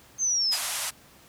sine linear sweep, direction down, 6380 to 4836 Hz, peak -22 dBFS, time 0.18-0.58 s, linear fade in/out 50 ms
white band-pass noise, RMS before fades -31 dBFS, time 0.51-0.91 s, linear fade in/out 20 ms, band 600 to 12000 Hz, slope 48 dB/octave
effects pink hiss -54 dBFS RMS until 1.28 s + high-pass 60 Hz 12 dB/octave

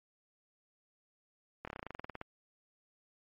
slowing click train, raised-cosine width 0.5 ms, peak -26 dBFS, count 15, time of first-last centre 1.65-2.214 s, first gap 25 ms, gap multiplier 1.07, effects MP3 32 kbps

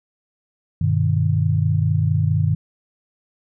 sine chord, G augmented, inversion none, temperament just, 98 / 122.5 / 153.12 Hz, G2 / B2 / D#3, 0 / -14 / -27 cents, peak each -19 / -22 / -19 dBFS, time 0.81-2.55 s, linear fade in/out 5 ms, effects none

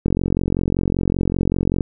click train, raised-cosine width 3 ms, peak -6 dBFS, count 80, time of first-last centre 0.06-1.808 s, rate 45.2 Hz, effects none

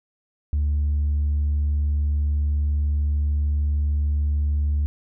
triangle tone with tanh clipping, 73.42 Hz, D2, in tune, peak -19 dBFS, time 0.53-4.86 s, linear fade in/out 0 ms, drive 6 dB, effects none

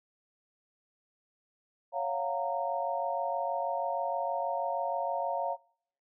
sine chord, Gb major seventh, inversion second, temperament just, 555 / 693.7 / 740 / 925 Hz, Db5 / F5 / Gb5 / Bb5, +2 / -12 / 0 / -14 cents, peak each -35 / -33 / -39 / -35 dBFS, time 1.92-5.57 s, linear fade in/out 50 ms, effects noise-tail reverb RT60 0.7 s tail -26 dB re dry

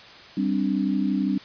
sine chord, G suspended fourth, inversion none, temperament equal, 196 / 261.6 / 293.7 Hz, G3 / C4 / D4, 0 / 0 / 0 cents, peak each -24 / -26 / -26 dBFS, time 0.37-1.38 s, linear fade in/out 5 ms, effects white hiss -45 dBFS RMS until 1.44 s + resampled to 11025 Hz

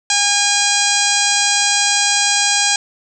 harmonic tone with a mistuned harmonic, 814 Hz, G#5, 35 cents flat, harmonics 1 / 2 / 3 / 4 / 5 / 6 / 7 / 8 / 9 / 10, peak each -22 / -22 / -22 / -22 / -22 / -22 / -22 / -22 / -22 / -22 dBFS, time 0.1-2.76 s, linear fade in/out 2 ms, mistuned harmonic 10, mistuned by -16 cents, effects none

